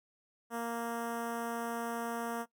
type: tone with notch filter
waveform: 10% pulse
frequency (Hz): 232.9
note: A#3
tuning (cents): -1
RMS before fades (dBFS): -37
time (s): 0.5-2.46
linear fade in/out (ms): 50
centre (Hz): 4000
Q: 0.66
effects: noise-tail reverb RT60 0.1 s tail -19 dB re dry